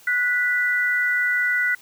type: tone pair together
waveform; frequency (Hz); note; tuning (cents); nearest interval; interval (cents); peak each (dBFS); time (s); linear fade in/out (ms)
sine; 1470.2 / 1975.5; F#6 / B6; -11 / 0; perfect fourth; 511; -21; 0.07-1.75; 5
effects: white hiss -50 dBFS RMS until 1.81 s